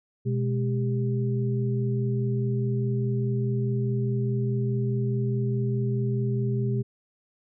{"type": "tone cluster", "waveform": "sine", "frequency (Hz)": [124.7, 209.5, 396.5], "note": ["B2", "G#3", "G4"], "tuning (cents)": [17, 15, 20], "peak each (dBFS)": [-24, -31, -32], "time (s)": [0.25, 6.83], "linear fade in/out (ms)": 20, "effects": []}